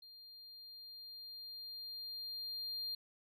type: tone with level ramp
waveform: triangle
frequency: 4200 Hz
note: C8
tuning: 6 cents sharp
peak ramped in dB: -53 to -37 dBFS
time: 0.02-2.95 s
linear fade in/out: 5 ms
effects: none